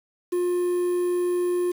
triangle tone with quantisation, 355.2 Hz, F4, 29 cents sharp, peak -19 dBFS, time 0.32-1.72 s, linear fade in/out 10 ms, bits 7, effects none

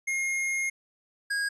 square tone pair in turn, 2141 / 1636.7 Hz, C7 / G#6, +39 / -26 cents, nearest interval perfect fourth, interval 465 cents, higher first, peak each -27 dBFS, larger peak neither, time 0.07-0.7 / 1.3-1.49 s, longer first, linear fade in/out 10 ms, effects resampled to 24000 Hz

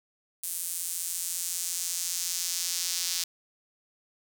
square tone with high-pass filter sweep, 87.31 Hz, F2, in tune, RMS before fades -32 dBFS, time 0.43-3.24 s, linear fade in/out 5 ms, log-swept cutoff 9600 to 5000 Hz, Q 1.5, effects none

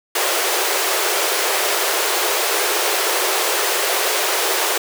pink high-pass noise, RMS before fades -19 dBFS, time 0.15-4.78 s, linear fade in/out 5 ms, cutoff 350 Hz, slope 96 dB/octave, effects none

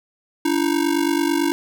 square ring-modulated tone, 312.4 Hz, D#4, 7 cents sharp, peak -15 dBFS, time 0.45-1.52 s, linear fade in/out 0 ms, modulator 24.5 Hz, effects none

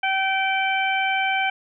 harmonic tone with a mistuned harmonic, 770 Hz, G5, 31 cents flat, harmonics 1 / 2 / 3 / 4, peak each -23 / -26 / -24 / -30 dBFS, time 0.03-1.5 s, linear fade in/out 5 ms, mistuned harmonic 3, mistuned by +17 cents, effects none

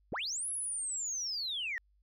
sine linear two-way sweep, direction up then down, 77.78 to 11000 to 1797 Hz, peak -33 dBFS, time 0.12-1.78 s, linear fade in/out 0 ms, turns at 0.49 s, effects tanh soft clip ceiling -29 dBFS + added 50 Hz sine -66 dBFS peak until 2.02 s

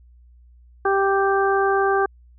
harmonic tone, 392 Hz, G4, in tune, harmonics 1 / 2 / 3 / 4, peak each -19 / -22 / -24 / -25 dBFS, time 0.85-2.06 s, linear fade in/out 5 ms, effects added 60 Hz sine -47 dBFS peak until 2.38 s

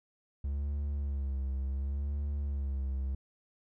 triangle tone with vibrato, 69.3 Hz, C#2, in tune, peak -29 dBFS, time 0.44-3.15 s, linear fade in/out 5 ms, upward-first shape sine, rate 0.69 Hz, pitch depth 67 cents each way, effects none

